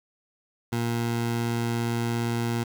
20% pulse tone, 117.4 Hz, A#2, 13 cents sharp, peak -20 dBFS, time 0.72-2.64 s, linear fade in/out 10 ms, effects 8-bit

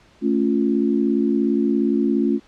sine chord, A augmented, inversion none, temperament equal, 220 / 277.2 / 349.2 Hz, A3 / C#4 / E#4, 0 / 0 / 0 cents, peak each -20 / -20 / -22 dBFS, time 0.21-2.4 s, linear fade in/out 50 ms, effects pink hiss -53 dBFS RMS until 2.47 s + low-pass 5000 Hz 12 dB/octave

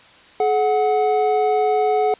triangle tone pair together, 426.6 / 738 Hz, G#4 / F#5, +46 / -5 cents, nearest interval major sixth, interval 949 cents, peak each -16 dBFS, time 0.4-2.14 s, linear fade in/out 2 ms, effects white hiss -47 dBFS RMS until 2.19 s + resampled to 8000 Hz

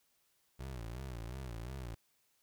25% pulse tone with vibrato, 61.2 Hz, B1, 15 cents flat, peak -38 dBFS, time 0.59-1.95 s, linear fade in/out 10 ms, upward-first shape sine, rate 2.8 Hz, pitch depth 170 cents each way, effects white hiss -75 dBFS RMS until 2.42 s

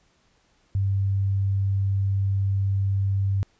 sine tone, 98 Hz, G2, in tune, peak -20 dBFS, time 0.75-3.43 s, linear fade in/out 0 ms, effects pink hiss -64 dBFS RMS until 3.59 s + resampled to 16000 Hz

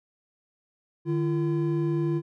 triangle tone pair together, 151.45 / 340 Hz, D#3 / F4, -46 / -46 cents, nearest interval octave + major second, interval 1400 cents, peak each -24 dBFS, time 1.05-2.22 s, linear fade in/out 50 ms, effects none

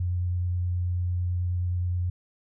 sine tone with vibrato, 89 Hz, F2, 33 cents sharp, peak -24 dBFS, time 0-2.1 s, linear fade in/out 5 ms, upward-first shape sine, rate 9.3 Hz, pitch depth 9 cents each way, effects none

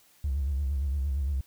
triangle tone with vibrato, 69.3 Hz, C#2, in tune, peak -22 dBFS, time 0.24-1.41 s, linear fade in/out 5 ms, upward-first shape sine, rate 8.7 Hz, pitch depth 110 cents each way, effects tanh soft clip ceiling -23 dBFS + white hiss -61 dBFS RMS until 1.46 s

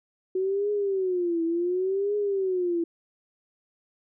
sine tone with vibrato, 370 Hz, F#4, in tune, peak -23 dBFS, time 0.35-2.84 s, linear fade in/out 5 ms, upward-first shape triangle, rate 0.69 Hz, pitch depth 210 cents each way, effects none

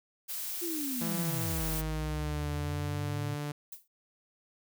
blue noise, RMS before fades -37 dBFS, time 0.28-1.82 s, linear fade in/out 20 ms
sine linear two-way sweep, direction down then up, 355 to 43.65 to 112.7 Hz, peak -34 dBFS, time 0.61-3.36 s, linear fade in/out 20 ms, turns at 1.66 s
sawtooth tone with pitch glide, 167.5 to 146.66 Hz, E3 to D3, +28 to -2 cents, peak -30 dBFS, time 1.01-3.52 s, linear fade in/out 5 ms, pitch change -230 cents, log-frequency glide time 1.23-2.51 s
violet noise with exponential decay, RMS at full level -39 dBFS, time 3.72-3.88 s, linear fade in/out 5 ms, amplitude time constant 33 ms
effects none

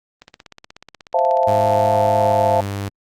click train, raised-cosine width 0.2 ms, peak -21 dBFS, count 28, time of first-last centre 0.22-1.856 s, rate 16.5 Hz
sine chord, F major seventh, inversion second, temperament equal, 523.3 / 659.3 / 698.5 / 880 Hz, C5 / E5 / F5 / A5, 0 / 0 / 0 / 0 cents, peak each -19 dBFS, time 1.14-2.61 s, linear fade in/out 5 ms
sawtooth tone with pitch glide, 103.83 to 99.72 Hz, G#2 to G2, 0 to +30 cents, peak -19 dBFS, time 1.47-2.89 s, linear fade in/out 10 ms, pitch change -70 cents, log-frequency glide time 2.28-2.63 s
effects Opus 32 kbps

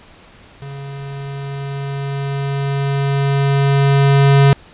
square tone with level ramp, 139.1 Hz, C#3, 6 cents sharp, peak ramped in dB -29 to -7 dBFS, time 0.62-4.53 s, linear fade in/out 0 ms, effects pink hiss -44 dBFS RMS until 4.73 s + resampled to 8000 Hz

